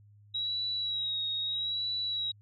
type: tone with vibrato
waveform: sine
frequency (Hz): 3848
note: B7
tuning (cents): -46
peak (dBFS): -30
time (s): 0.34-2.32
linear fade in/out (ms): 10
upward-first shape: sine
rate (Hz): 0.78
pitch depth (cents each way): 43
effects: added 103 Hz sine -55 dBFS peak until 2.41 s